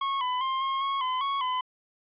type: tone with pitch steps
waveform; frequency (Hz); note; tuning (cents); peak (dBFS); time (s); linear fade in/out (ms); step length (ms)
45% pulse; 1095 / 1001 / 1058 / 1076 / 1097 / 1020 / 1107 / 1013; C#6 / B5 / C6 / C6 / C#6 / C6 / C#6 / B5; -22 / +23 / +19 / +48 / -18 / -44 / -3 / +44; -26; 0.01-1.61; 5; 200
effects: resampled to 8000 Hz + 10-bit